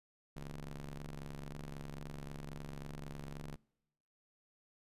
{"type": "ring-modulated tone", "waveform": "sawtooth", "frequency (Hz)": 69.3, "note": "C#2", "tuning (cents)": 0, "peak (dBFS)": -37, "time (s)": [0.36, 3.56], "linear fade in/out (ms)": 5, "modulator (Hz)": 81.2, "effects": ["noise-tail reverb RT60 0.9 s tail -26 dB re dry", "resampled to 32000 Hz"]}